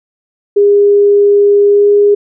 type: tone with pitch glide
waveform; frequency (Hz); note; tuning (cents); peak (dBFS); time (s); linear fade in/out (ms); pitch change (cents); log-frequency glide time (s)
sine; 406.8 to 409.6; G#4 to G#4; -36 to -24; -4; 0.56-2.15; 10; +12; 1.68-1.89
effects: none